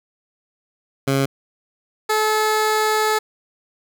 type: tone pair in turn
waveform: 15% pulse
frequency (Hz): 136.7 / 431.4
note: C#3 / A4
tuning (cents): -24 / -34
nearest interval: octave + minor sixth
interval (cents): 1990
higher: second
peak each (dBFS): -10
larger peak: neither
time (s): 1.07-1.26 / 2.09-3.19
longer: second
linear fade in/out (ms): 10
effects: none